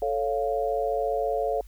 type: chord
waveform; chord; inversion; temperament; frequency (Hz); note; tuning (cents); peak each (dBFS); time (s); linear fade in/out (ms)
sine; A augmented; none; equal; 440 / 554.4 / 698.5; A4 / C#5 / E#5; 0 / 0 / 0; -28; 0.02-1.61; 2
effects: added 50 Hz sine -43 dBFS peak until 1.67 s + white hiss -61 dBFS RMS until 1.67 s